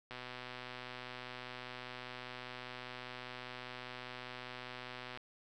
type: click train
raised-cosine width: 0.3 ms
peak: -29 dBFS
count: 634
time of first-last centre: 0.11-5.174 s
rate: 125 Hz
effects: none